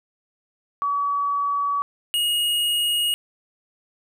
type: tone pair in turn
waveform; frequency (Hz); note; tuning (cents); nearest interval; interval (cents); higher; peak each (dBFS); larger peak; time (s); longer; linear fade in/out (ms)
sine / square; 1138 / 2875; C#6 / F7; +45 / +50; octave + major third; 1605; second; -20; neither; 0.82-1.82 / 2.14-3.14; neither; 0
effects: none